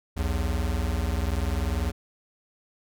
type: tone pair together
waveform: square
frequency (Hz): 60.8 / 81.21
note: B1 / E2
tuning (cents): -26 / -25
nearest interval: perfect fourth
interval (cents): 501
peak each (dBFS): -28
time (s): 0.16-1.92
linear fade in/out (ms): 20
effects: none